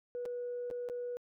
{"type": "tone with dropouts", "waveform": "sine", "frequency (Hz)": 487.4, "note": "B4", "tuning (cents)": -23, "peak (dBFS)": -35, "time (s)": [0.15, 1.17], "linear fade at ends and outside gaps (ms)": 0, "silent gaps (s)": [[0.254, 0.259], [0.702, 0.711], [0.888, 0.898]], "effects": ["tanh soft clip ceiling -32 dBFS"]}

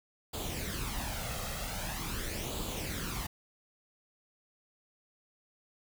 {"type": "noise with flanger", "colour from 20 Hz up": "pink", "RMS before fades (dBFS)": -37, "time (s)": [0.33, 3.27], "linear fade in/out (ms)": 10, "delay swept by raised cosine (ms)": [0.26, 1.56], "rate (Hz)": 0.44, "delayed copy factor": 0.6, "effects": []}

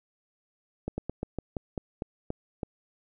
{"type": "slowing click train", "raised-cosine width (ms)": 2, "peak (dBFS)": -18, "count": 10, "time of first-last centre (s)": [0.88, 2.632], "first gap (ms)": 100, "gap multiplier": 1.16, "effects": []}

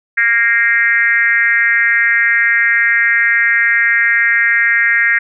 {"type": "tone with frequency modulation", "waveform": "sine", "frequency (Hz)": 1864.7, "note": "A#6", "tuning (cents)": 0, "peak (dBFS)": -9, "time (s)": [0.17, 5.19], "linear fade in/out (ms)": 10, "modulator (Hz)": 233, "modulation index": 1.3, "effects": []}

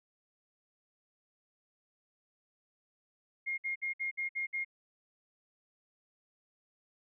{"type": "tone bursts", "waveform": "sine", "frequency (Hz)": 2135, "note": "C7", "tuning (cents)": 34, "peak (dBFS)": -32, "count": 7, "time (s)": [3.46, 4.648], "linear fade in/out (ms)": 20, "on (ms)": 120, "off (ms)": 58, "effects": []}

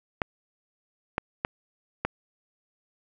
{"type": "clicks", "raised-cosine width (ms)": 0.5, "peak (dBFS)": -10, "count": 4, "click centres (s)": [0.218, 1.181, 1.449, 2.05], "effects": []}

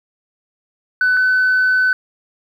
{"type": "tone pair in turn", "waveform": "sine", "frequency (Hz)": [1500, 1509.6], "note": ["F#6", "F#6"], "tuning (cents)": [23, 34], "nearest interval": "unison", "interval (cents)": 11, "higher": "second", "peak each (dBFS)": [-10, -10], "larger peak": "neither", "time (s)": [[1.01, 1.17], [1.17, 1.93]], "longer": "second", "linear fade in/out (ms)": 2, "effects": ["tanh soft clip ceiling -9 dBFS", "8-bit"]}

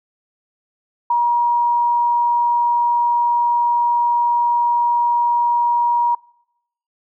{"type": "tone", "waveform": "sine", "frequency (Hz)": 953, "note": "A#5", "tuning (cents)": 38, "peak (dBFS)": -13, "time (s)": [1.1, 6.15], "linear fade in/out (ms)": 5, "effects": ["noise-tail reverb RT60 0.8 s tail -25 dB re dry"]}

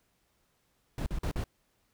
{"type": "noise bursts", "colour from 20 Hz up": "brown", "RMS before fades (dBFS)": -32, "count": 4, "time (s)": [0.98, 1.44], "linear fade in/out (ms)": 2, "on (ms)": 82, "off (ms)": 44, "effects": ["pink hiss -73 dBFS RMS until 1.93 s"]}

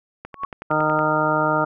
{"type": "click train", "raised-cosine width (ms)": 0.5, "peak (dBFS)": -18, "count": 9, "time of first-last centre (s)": [0.25, 0.991], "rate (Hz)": 10.8}
{"type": "tone with exponential growth", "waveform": "sine", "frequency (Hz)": 1112, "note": "C#6", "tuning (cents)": 5, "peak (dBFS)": -19, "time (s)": [0.33, 0.45], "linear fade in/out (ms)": 2, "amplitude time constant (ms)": 25}
{"type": "harmonic tone", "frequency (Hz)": 154.1, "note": "D#3", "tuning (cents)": -16, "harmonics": [1, 2, 3, 4, 5, 6, 8, 9], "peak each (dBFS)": [-28, -26, -29, -23, -29, -24, -24, -24], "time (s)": [0.7, 1.65], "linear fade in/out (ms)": 10}
{"effects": []}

